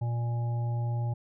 harmonic tone, 118.6 Hz, A#2, 30 cents sharp, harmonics 1 / 3 / 5 / 7, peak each -27 / -48 / -46 / -43 dBFS, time 0.01-1.14 s, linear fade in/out 10 ms, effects none

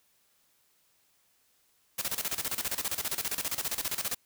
white noise with tremolo, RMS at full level -31 dBFS, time 1.98-4.15 s, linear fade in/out 10 ms, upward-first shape square, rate 15 Hz, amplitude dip 80%, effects white hiss -69 dBFS RMS until 4.25 s

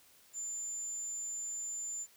sine tone, 7140 Hz, A8, 24 cents sharp, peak -37 dBFS, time 0.33-2.07 s, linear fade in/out 50 ms, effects white hiss -63 dBFS RMS until 2.16 s

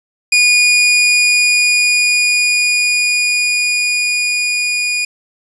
sawtooth tone with level ramp, 2449 Hz, D#7, 28 cents flat, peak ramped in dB -4 to -11 dBFS, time 0.32-5.05 s, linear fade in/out 5 ms, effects resampled to 22050 Hz + 7-bit

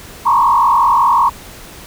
sine tone with frequency modulation, 1019 Hz, C6, 46 cents flat, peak -8 dBFS, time 0.25-1.3 s, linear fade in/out 20 ms, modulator 45.4 Hz, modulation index 2.5, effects pink hiss -35 dBFS RMS until 1.86 s

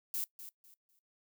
violet noise with echo, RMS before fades -36 dBFS, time 0.14-0.24 s, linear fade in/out 0 ms, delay 250 ms, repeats 3, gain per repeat -12 dB, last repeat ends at 0.99 s, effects noise-tail reverb RT60 0.1 s tail -19 dB re dry

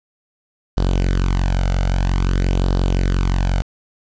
sawtooth tone with flanger, 45.7 Hz, F#1, 21 cents flat, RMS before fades -17 dBFS, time 0.77-3.62 s, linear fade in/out 0 ms, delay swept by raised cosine 0.22 to 1.42 ms, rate 0.51 Hz, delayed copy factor +0.65, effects resampled to 16000 Hz + 7-bit

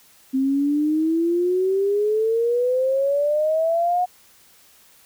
sine exponential sweep, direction up, 261.6 to 730 Hz, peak -17 dBFS, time 0.33-4.06 s, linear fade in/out 20 ms, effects white hiss -53 dBFS RMS until 5.05 s

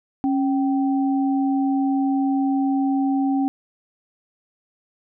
sine tone pair together, 274 / 775 Hz, C#4 / G5, -20 / -20 cents, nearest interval octave + tritone, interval 1800 cents, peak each -18 / -27 dBFS, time 0.24-3.48 s, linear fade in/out 0 ms, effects none

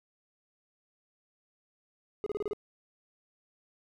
triangle tone bursts, 415.3 Hz, G#4, in tune, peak -28 dBFS, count 6, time 2.24-2.533 s, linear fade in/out 0 ms, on 23 ms, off 31 ms, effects none

